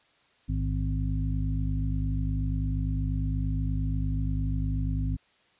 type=harmonic tone with a mistuned harmonic; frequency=51.91 Hz; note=G#1; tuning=in tune; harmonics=1 / 2 / 3 / 5; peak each=-28 / -31 / -33 / -35 dBFS; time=0.48-5.17 s; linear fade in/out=20 ms; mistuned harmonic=1; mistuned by=+110 cents; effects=white hiss -64 dBFS RMS until 5.59 s + resampled to 8000 Hz